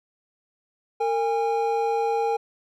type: tone pair together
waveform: triangle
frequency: 457.4 / 815 Hz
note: A#4 / G#5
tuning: -33 / -33 cents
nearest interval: minor seventh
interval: 1000 cents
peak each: -22 dBFS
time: 1-2.37 s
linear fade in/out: 10 ms
effects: none